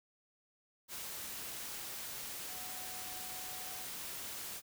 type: tone in noise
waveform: sine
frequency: 741 Hz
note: F#5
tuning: 2 cents sharp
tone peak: -53 dBFS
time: 2.46-3.87 s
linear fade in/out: 50 ms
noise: white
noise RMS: -44 dBFS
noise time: 0.88-4.62 s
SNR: -12 dB
effects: none